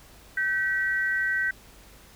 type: tone pair together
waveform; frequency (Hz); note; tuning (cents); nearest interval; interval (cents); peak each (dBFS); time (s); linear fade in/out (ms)
sine; 1541.3 / 1929; G6 / B6; -30 / -41; major third; 389; -25 / -27; 0.37-1.51; 5
effects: added 50 Hz sine -54 dBFS peak until 2.15 s + pink hiss -52 dBFS RMS until 2.15 s